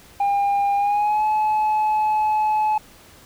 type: tone with pitch glide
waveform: sine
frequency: 804 to 856.7 Hz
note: G5 to A5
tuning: +44 to -46 cents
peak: -14 dBFS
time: 0.2-2.78 s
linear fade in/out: 5 ms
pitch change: +110 cents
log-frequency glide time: 0.76-1.24 s
effects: tanh soft clip ceiling -16 dBFS + pink hiss -48 dBFS RMS until 3.25 s

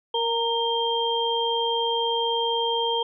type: tone cluster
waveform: sine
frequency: 465.1 / 924 / 3185 Hz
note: A#4 / A#5 / G7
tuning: -4 / -16 / +27 cents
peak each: -26 dBFS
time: 0.14-3.03 s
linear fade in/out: 5 ms
effects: none

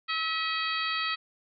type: harmonic tone with a mistuned harmonic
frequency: 646 Hz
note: E5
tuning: 35 cents flat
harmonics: 2 / 3 / 4 / 5 / 6 / 7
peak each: -32 / -34 / -35 / -36 / -37 / -37 dBFS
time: 0.08-1.16 s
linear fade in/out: 20 ms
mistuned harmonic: 4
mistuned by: -34 cents
effects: none

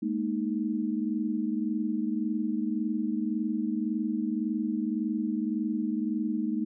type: chord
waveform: sine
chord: Ab suspended second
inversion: none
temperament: equal with one note detuned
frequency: 211.3 / 233.1 / 311.1 Hz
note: Ab3 / Bb3 / Eb4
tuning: +30 / 0 / 0 cents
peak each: -31 dBFS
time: 0.02-6.65 s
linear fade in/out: 10 ms
effects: none

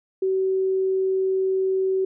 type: tone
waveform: sine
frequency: 380 Hz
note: F#4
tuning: 46 cents sharp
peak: -19 dBFS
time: 0.22-2.05 s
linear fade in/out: 5 ms
effects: none

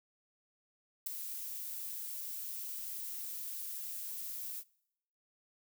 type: noise with ADSR envelope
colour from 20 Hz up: violet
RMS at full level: -32 dBFS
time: 1.06-4.64 s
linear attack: 9 ms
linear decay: 7 ms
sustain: -10 dB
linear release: 54 ms
effects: noise-tail reverb RT60 0.8 s tail -24 dB re dry

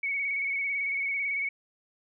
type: tone with vibrato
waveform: sine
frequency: 2231 Hz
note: C#7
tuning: 11 cents sharp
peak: -27 dBFS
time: 0.03-1.49 s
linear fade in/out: 5 ms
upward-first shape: square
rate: 18 Hz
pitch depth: 29 cents each way
effects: none

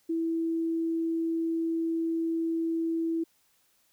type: tone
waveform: sine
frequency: 328.9 Hz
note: E4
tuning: 4 cents flat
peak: -26 dBFS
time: 0.09-3.24 s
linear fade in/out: 10 ms
effects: white hiss -68 dBFS RMS until 3.92 s

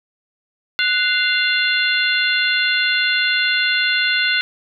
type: harmonic tone with a mistuned harmonic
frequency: 695 Hz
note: F5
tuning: 9 cents flat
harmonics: 2 / 3 / 4 / 5 / 6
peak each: -19 / -21 / -22 / -23 / -24 dBFS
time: 0.79-4.41 s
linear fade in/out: 0 ms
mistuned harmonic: 2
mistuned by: +110 cents
effects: none

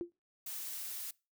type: tone with exponential decay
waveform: sine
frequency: 346.5 Hz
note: F4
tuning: 14 cents flat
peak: -31 dBFS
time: 0.01-0.12 s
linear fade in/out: 0 ms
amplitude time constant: 23 ms
type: noise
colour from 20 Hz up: blue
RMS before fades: -42 dBFS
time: 0.46-1.11 s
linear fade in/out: 5 ms
effects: noise-tail reverb RT60 0.3 s tail -24 dB re dry

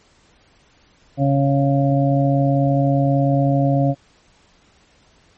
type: harmonic tone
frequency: 138.59 Hz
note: C#3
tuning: in tune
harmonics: 1 / 2 / 4 / 5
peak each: -16 / -19 / -22 / -23 dBFS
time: 1.17-3.95 s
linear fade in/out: 50 ms
effects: pink hiss -55 dBFS RMS until 5.37 s + MP3 32 kbps

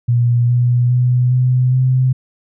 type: tone with pitch steps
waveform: sine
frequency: 120 / 122.17 / 124.38 / 126.62 / 128.91 Hz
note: B2 / B2 / B2 / B2 / C3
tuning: -49 / -18 / +13 / +44 / -25 cents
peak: -10 dBFS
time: 0.08-2.13 s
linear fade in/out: 10 ms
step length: 410 ms
effects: none

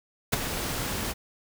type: noise with ADSR envelope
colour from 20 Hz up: pink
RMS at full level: -21 dBFS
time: 0.32-1.14 s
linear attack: 14 ms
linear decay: 16 ms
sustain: -10 dB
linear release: 34 ms
effects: none

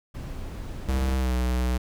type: noise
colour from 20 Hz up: brown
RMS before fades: -35 dBFS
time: 0.14-1.15 s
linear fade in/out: 10 ms
type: tone with pitch glide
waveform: square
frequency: 65.41 to 62.24 Hz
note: C2 to B1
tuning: 0 to +14 cents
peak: -23 dBFS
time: 0.88-1.78 s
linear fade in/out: 10 ms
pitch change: -86 cents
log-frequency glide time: 1.17-1.34 s
effects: none

